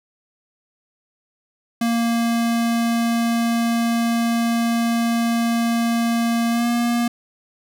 square tone with pitch glide, 232.5 to 237 Hz, A#3 to A#3, -4 to +29 cents, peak -18 dBFS, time 1.81-7.08 s, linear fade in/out 5 ms, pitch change +33 cents, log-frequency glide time 6.5-6.67 s, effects none

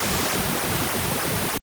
pink noise with flanger, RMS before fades -23 dBFS, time 0-1.58 s, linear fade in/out 5 ms, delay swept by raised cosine 0.23 to 3.93 ms, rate 3.3 Hz, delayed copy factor -0.7, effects high-pass 80 Hz 12 dB/octave + Opus 48 kbps

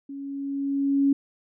sine tone with level ramp, 277.8 Hz, C#4, 4 cents sharp, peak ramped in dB -34 to -16 dBFS, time 0.09-1.13 s, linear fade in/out 5 ms, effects none

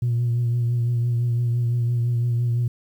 sine tone with vibrato, 119.5 Hz, A#2, 43 cents sharp, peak -17 dBFS, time 0.02-2.68 s, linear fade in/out 5 ms, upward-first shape triangle, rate 5.9 Hz, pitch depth 37 cents each way, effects tanh soft clip ceiling -16 dBFS + 9-bit

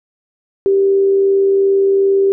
sine tone with amplitude modulation, 392 Hz, G4, in tune, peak -8 dBFS, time 0.66-2.32 s, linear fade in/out 0 ms, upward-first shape sine, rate 82.6 Hz, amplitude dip 25%, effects none

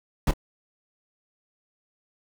brown noise with echo, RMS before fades -20 dBFS, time 0.27-0.31 s, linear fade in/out 2 ms, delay 27 ms, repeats 1, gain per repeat -15 dB, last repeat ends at 0.337 s, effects none

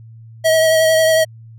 square tone with vibrato, 640 Hz, D#5, 49 cents sharp, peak -11 dBFS, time 0.44-1.25 s, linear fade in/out 20 ms, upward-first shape sine, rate 11 Hz, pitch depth 19 cents each way, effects added 113 Hz sine -36 dBFS peak until 1.58 s

